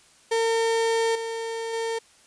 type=tone with level steps; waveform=35% pulse; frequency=454.9 Hz; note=A#4; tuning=42 cents flat; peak=-19 / -27 / -24 dBFS; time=0.31-1.99 s; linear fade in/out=10 ms; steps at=1.15 / 1.73 s; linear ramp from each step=5 ms; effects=white hiss -56 dBFS RMS until 2.26 s + resampled to 22050 Hz